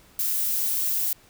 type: noise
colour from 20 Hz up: violet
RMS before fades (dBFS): -25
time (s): 0.19-1.13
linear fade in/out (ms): 2
effects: pink hiss -55 dBFS RMS until 1.29 s